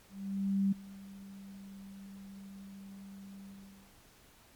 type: tone with ADSR envelope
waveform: sine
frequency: 196 Hz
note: G3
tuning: in tune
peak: -25 dBFS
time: 0.09-3.97 s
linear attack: 630 ms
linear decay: 9 ms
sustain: -21 dB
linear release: 520 ms
effects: pink hiss -61 dBFS RMS until 4.55 s + MP3 96 kbps